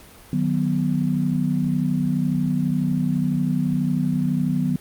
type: chord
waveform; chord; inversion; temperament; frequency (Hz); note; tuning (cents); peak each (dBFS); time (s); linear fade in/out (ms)
sine; B major; first; equal with one note detuned; 152.89 / 185 / 246.9; D#3 / F#3 / B3; -30 / 0 / 0; -23; 0.33-4.76; 2
effects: pink hiss -46 dBFS RMS until 4.8 s + Opus 48 kbps